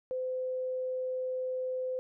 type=tone; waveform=sine; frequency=512 Hz; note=C5; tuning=38 cents flat; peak=-31 dBFS; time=0.11-1.99 s; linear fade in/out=0 ms; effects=none